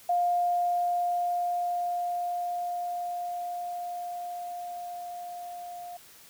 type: tone with level ramp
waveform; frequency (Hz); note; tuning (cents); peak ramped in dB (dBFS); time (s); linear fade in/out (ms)
sine; 705; F5; +16; -22 to -38; 0.09-5.97; 5
effects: white hiss -53 dBFS RMS until 6.29 s